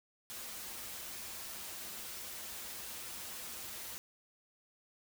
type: noise with comb filter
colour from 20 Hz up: white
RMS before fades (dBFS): -45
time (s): 0.3-3.98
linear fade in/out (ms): 0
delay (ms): 7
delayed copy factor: -0.6
effects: none